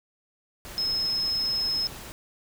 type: tone in noise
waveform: sine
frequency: 5170 Hz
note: E8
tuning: 34 cents flat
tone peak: -24 dBFS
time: 0.78-1.87 s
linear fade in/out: 0 ms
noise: pink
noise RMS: -41 dBFS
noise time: 0.65-2.12 s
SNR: +14 dB
effects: none